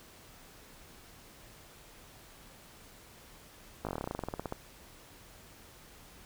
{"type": "slowing click train", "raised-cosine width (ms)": 1, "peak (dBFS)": -21, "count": 19, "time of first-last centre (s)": [3.85, 4.524], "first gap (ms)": 18, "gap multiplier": 1.08, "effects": ["pink hiss -55 dBFS RMS until 6.25 s"]}